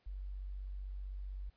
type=tone; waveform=sine; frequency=47.83 Hz; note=G1; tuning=42 cents flat; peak=-40 dBFS; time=0.06-1.5 s; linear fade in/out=10 ms; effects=pink hiss -75 dBFS RMS until 1.56 s + resampled to 11025 Hz